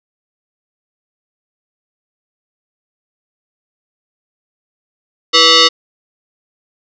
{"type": "tone with frequency modulation", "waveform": "sine", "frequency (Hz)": 329.6, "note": "E4", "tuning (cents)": 0, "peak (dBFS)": -5, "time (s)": [5.33, 5.69], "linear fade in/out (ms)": 20, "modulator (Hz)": 818, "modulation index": 5.9, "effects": []}